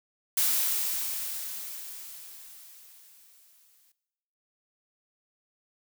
blue noise with exponential decay, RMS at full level -24 dBFS, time 0.37-3.92 s, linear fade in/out 5 ms, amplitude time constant 770 ms, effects noise-tail reverb RT60 1.0 s tail -18 dB re dry

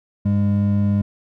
triangle tone pair together, 100.3 / 203 Hz, G2 / G#3, +40 / -39 cents, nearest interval octave, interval 1221 cents, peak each -16 dBFS, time 0.25-1.02 s, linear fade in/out 10 ms, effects none

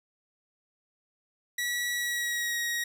sawtooth tone with pitch glide, 1936 to 1891.8 Hz, B6 to A#6, -35 to +25 cents, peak -25 dBFS, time 1.58-2.84 s, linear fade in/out 5 ms, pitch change -40 cents, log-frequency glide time 1.93-2.58 s, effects none

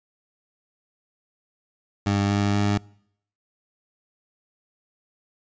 20% pulse tone with pitch steps, 100.5 / 101.37 / 102.26 Hz, G2 / G#2 / G#2, +44 / -41 / -26 cents, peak -15 dBFS, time 2.06-2.78 s, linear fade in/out 5 ms, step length 240 ms, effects noise-tail reverb RT60 0.7 s tail -25 dB re dry + resampled to 16000 Hz

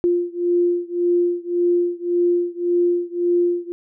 sine beating tone pair, 349.2 / 351 Hz, F4 / F4, 0 / +9 cents, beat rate 1.8 Hz, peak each -19 / -20 dBFS, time 0.04-3.72 s, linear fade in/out 0 ms, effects none

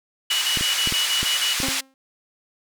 pink band-pass noise, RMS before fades -25 dBFS, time 0.3-1.81 s, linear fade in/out 10 ms, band 1900 to 9400 Hz, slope 12 dB/octave
sine tone bursts, 2936 Hz, F#7, 14 cents flat, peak -21 dBFS, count 8, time 0.3-1.533 s, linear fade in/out 5 ms, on 120 ms, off 39 ms
clicks, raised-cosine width 3 ms, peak -16 dBFS, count 7, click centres 0.573 / 0.61 / 0.874 / 0.924 / 1.23 / 1.602 / 1.685 s
sawtooth tone with exponential decay, 266.7 Hz, C4, 33 cents sharp, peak -19 dBFS, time 1.63-1.94 s, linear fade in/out 1 ms, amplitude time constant 67 ms
effects none

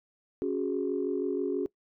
sine chord, C# suspended fourth, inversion none, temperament just, 277.2 / 369.6 / 415.8 Hz, C#4 / F#4 / G#4, 0 / -2 / +2 cents, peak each -32 / -30 / -32 dBFS, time 0.42-1.66 s, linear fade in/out 0 ms, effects noise-tail reverb RT60 0.1 s tail -22 dB re dry + tanh soft clip ceiling -18 dBFS

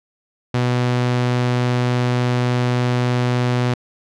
sawtooth tone, 123.47 Hz, B2, in tune, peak -12 dBFS, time 0.54-3.74 s, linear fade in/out 5 ms, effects low-pass 5000 Hz 12 dB/octave

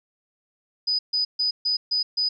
sine tone bursts, 4978 Hz, D#8, in tune, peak -20 dBFS, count 6, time 0.87-2.29 s, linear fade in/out 10 ms, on 120 ms, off 140 ms, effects none

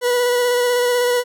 40% pulse tone with vibrato, 489.3 Hz, B4, 16 cents flat, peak -14 dBFS, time 0.01-1.24 s, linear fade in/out 50 ms, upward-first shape square, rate 16 Hz, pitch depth 15 cents each way, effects none

